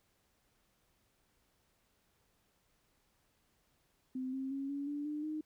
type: tone with pitch steps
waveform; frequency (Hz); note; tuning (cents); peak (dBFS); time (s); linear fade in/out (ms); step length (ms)
sine; 258.3 / 266 / 274 / 282.2 / 290.6 / 299.3 / 308.2; C4 / C4 / C#4 / C#4 / D4 / D4 / D#4; -22 / +29 / -20 / +31 / -18 / +33 / -16; -36; 4.15-5.41; 5; 180
effects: pink hiss -75 dBFS RMS until 5.45 s